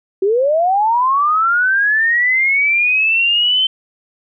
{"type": "linear sweep", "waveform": "sine", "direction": "up", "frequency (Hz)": [369.7, 3096], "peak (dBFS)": -11, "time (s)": [0.22, 3.67], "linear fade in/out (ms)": 5, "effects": []}